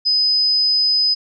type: tone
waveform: sine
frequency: 5020 Hz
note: D#8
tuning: 15 cents sharp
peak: -13 dBFS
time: 0.05-1.15 s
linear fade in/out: 20 ms
effects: none